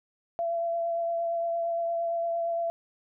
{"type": "tone with vibrato", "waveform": "sine", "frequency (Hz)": 676, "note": "E5", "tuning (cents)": 43, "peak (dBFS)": -26, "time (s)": [0.39, 2.7], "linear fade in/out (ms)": 0, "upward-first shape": "sine", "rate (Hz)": 8.7, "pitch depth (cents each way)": 14, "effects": []}